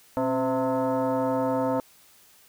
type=tone with frequency modulation; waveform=sine; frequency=123.47 Hz; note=B2; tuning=in tune; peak=-22 dBFS; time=0.17-1.8 s; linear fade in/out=0 ms; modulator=391 Hz; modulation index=2.1; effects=white hiss -56 dBFS RMS until 2.48 s